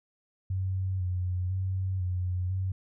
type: tone with vibrato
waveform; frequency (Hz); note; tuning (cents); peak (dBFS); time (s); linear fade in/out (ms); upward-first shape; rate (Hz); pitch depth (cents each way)
sine; 92.5; F#2; 0; -27; 0.5-2.72; 5; square; 1; 34
effects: none